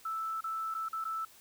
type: tone with dropouts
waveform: sine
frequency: 1318.5 Hz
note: E6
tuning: in tune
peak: -33 dBFS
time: 0.05-1.25 s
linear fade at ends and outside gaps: 5 ms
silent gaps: 0.408-0.44 / 0.742-0.748 / 0.886-0.929 / 1.042-1.051 s
effects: white hiss -58 dBFS RMS until 1.4 s